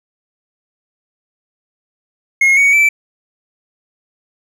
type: tone with pitch steps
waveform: triangle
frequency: 2157 / 2238 / 2323 Hz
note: C#7 / C#7 / D7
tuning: -48 / +16 / -20 cents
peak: -6 dBFS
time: 2.41-2.89 s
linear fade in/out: 5 ms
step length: 160 ms
effects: none